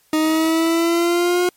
40% pulse exponential sweep, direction up, 310.3 to 359.6 Hz, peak -14 dBFS, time 0.13-1.49 s, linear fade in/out 2 ms, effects white hiss -58 dBFS RMS until 1.56 s + MP3 64 kbps

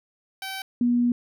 10% pulse / sine tone pair in turn, 770 / 241.6 Hz, G5 / B3, -31 / -38 cents, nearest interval octave + minor sixth, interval 2007 cents, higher first, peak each -23 / -18 dBFS, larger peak second, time 0.42-0.62 / 0.81-1.12 s, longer second, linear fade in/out 2 ms, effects none

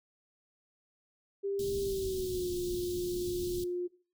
sine tone with pitch glide, 396.8 to 355.6 Hz, G4 to F4, +21 to +31 cents, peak -31 dBFS, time 1.43-3.88 s, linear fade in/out 20 ms, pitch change -190 cents, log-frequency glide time 1.8-2.51 s
pink band-stop noise, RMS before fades -42 dBFS, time 1.59-3.64 s, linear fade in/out 2 ms, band 330 to 3300 Hz, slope 48 dB/octave
effects noise-tail reverb RT60 0.4 s tail -18 dB re dry

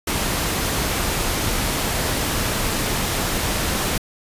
pink noise, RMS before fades -22 dBFS, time 0.07-3.98 s, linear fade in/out 5 ms, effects resampled to 32000 Hz

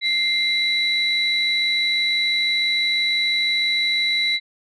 sine tone pair together, 2096 / 3943 Hz, C7 / B7, +2 / -4 cents, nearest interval major seventh, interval 1094 cents, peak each -20 / -19 dBFS, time 0.01-4.4 s, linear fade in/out 50 ms, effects tanh soft clip ceiling -11 dBFS

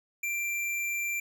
square tone, 2359 Hz, D7, 7 cents sharp, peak -30 dBFS, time 0.23-1.2 s, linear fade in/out 5 ms, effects none

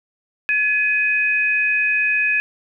sine tone pair together, 1704.2 / 2509 Hz, G#6 / D#7, +44 / +14 cents, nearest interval perfect fifth, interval 670 cents, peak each -20 / -17 dBFS, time 0.49-2.4 s, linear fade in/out 0 ms, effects none

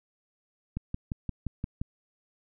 click train, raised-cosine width 5 ms, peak -19 dBFS, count 7, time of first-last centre 0.77-1.815 s, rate 5.74 Hz, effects none

